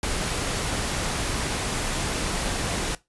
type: noise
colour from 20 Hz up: pink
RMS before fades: -27 dBFS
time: 0.03-2.95 s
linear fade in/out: 2 ms
effects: noise-tail reverb RT60 0.2 s tail -19 dB re dry + resampled to 24000 Hz